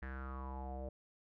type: tone with low-pass filter sweep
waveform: square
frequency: 65.9 Hz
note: C2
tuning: 13 cents sharp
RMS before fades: -44 dBFS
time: 0.02-0.89 s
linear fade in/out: 5 ms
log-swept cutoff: 1800 to 580 Hz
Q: 6.9
effects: none